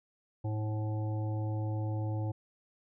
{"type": "harmonic tone", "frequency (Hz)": 107.7, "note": "A2", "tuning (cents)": -37, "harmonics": [1, 3, 5, 7, 8], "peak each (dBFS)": [-31, -41, -45, -48, -49], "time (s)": [0.44, 2.32], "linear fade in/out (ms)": 10, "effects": []}